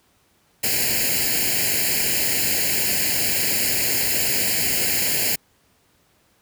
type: noise with comb filter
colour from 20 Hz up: white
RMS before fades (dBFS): -21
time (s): 0.63-5.36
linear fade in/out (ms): 10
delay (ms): 0.42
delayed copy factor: +1
effects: pink hiss -61 dBFS RMS until 6.41 s + high-pass 60 Hz 12 dB/octave